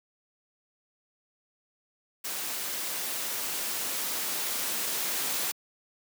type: noise with level ramp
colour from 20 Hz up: white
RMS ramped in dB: -34 to -30 dBFS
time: 2.24-5.52 s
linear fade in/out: 10 ms
effects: high-pass 200 Hz 12 dB/octave